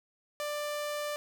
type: tone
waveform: sawtooth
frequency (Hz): 591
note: D5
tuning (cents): +11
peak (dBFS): -29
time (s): 0.4-1.16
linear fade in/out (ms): 0
effects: none